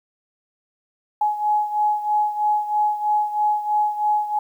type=beating tone pair; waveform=sine; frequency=841 / 844.1 Hz; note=G#5 / G#5; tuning=+22 / +28 cents; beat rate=3.1 Hz; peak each=-19 / -24 dBFS; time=1.21-4.39 s; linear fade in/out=5 ms; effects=9-bit